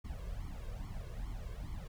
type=noise with flanger; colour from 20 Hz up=brown; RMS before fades=-42 dBFS; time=0.04-1.88 s; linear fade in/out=10 ms; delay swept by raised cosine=0.91 to 1.9 ms; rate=2.4 Hz; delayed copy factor=+0.9; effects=none